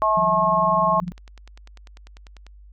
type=harmonic tone; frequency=215.8 Hz; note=A3; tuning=33 cents flat; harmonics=3 / 4 / 5; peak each=-22 / -24 / -18 dBFS; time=0.02-1 s; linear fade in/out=0 ms
type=tone with tremolo; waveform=sine; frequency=176 Hz; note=F3; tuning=14 cents sharp; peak=-23 dBFS; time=0.17-1.12 s; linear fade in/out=0 ms; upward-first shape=sine; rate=20 Hz; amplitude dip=90%
type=click train; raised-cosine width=0.2 ms; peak=-28 dBFS; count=15; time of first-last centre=1.08-2.466 s; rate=10.1 Hz
effects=added 50 Hz sine -43 dBFS peak until 2.72 s